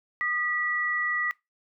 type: tone pair together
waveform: sine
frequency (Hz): 1226 / 1946.2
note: D#6 / B6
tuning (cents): -26 / -26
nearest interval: minor sixth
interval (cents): 800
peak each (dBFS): -32 / -26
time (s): 0.21-1.31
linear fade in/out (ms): 0
effects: noise-tail reverb RT60 0.2 s tail -21 dB re dry

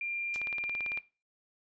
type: tone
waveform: sine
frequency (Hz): 2388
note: D7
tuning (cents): +28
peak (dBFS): -33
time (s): 0.01-0.99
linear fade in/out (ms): 2
type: noise with exponential decay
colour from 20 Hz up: blue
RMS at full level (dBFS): -37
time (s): 0.34-0.45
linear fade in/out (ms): 0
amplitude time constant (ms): 22
type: click train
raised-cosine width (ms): 0.3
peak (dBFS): -26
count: 12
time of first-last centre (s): 0.36-0.975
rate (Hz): 17.9
effects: noise-tail reverb RT60 0.3 s tail -18 dB re dry + resampled to 16000 Hz

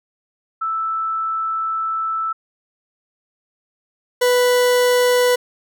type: tone pair in turn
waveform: sine / 40% pulse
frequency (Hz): 1318.5 / 493.9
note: E6 / B4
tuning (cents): 0 / 0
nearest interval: octave + perfect fourth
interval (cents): 1700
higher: first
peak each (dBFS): -19 / -12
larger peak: second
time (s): 0.61-2.33 / 4.21-5.36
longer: first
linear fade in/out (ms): 10
effects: none

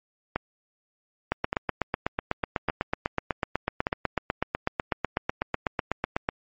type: two click trains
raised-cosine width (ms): 0.5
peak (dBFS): -10 / -9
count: 4 / 41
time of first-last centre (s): 0.36-3.869 / 1.32-6.289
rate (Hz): 0.855 / 8.05
effects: MP3 32 kbps

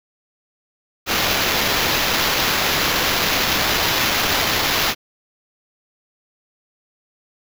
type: noise with sample-and-hold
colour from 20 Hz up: blue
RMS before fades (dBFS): -19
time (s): 1.06-4.95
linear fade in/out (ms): 50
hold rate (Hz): 8820
effects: none

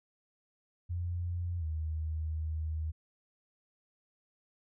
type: tone with pitch glide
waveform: sine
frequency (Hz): 87.31 to 78.69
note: F2 to D#2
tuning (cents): 0 to +20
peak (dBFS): -32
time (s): 0.89-2.92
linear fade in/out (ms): 20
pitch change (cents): -180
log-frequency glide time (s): 1.59-1.64
effects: none

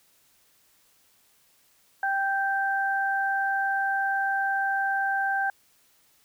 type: tone pair together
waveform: sine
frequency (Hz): 784 / 1566.5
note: G5 / G6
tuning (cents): 0 / -2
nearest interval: octave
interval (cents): 1198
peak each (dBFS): -26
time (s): 2.03-5.5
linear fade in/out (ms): 2
effects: white hiss -63 dBFS RMS until 6.24 s

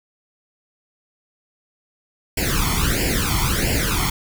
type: noise with flanger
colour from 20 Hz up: pink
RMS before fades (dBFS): -20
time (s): 2.37-4.1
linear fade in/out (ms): 5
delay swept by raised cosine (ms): 0.4 to 0.93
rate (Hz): 1.5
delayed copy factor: +0.9
effects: none

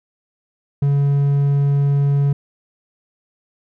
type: tone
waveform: triangle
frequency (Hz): 141.3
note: C#3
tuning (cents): +34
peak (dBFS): -11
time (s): 0.82-2.33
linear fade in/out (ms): 5
effects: none

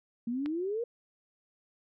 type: exponential sweep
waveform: sine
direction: up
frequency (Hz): 227.6 to 486.5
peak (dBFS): -30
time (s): 0.27-0.84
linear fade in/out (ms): 5
type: click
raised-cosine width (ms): 0.3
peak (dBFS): -26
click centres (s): 0.46
effects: none

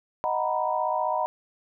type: chord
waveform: sine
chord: B major seventh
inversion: first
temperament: equal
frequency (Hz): 622.3 / 740 / 932.3 / 987.8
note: D#5 / F#5 / A#5 / B5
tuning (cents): 0 / 0 / 0 / 0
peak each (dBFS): -29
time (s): 0.24-1.26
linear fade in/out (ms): 0
effects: none

